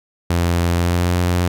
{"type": "tone with pitch glide", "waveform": "sawtooth", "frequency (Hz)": [86.1, 88.52], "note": ["F2", "F2"], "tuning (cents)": [-24, 24], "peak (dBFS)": -11, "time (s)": [0.3, 1.48], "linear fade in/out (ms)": 5, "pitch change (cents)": 48, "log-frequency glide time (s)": [0.7, 1.13], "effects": []}